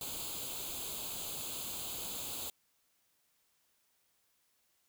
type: noise with comb filter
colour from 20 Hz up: white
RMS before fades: -41 dBFS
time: 0.01-2.5 s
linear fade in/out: 2 ms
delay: 0.27 ms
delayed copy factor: +0.8
effects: white hiss -75 dBFS RMS until 4.88 s